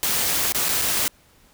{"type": "noise with dropouts", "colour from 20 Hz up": "white", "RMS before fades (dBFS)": -22, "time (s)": [0.03, 1.08], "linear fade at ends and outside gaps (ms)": 0, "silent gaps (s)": [[0.522, 0.547], [0.685, 0.69], [0.816, 0.82]], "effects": ["pink hiss -56 dBFS RMS until 1.53 s"]}